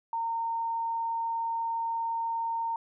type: tone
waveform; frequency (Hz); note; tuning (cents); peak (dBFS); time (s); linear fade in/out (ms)
sine; 917; A#5; -29; -28; 0.13-2.76; 2
effects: none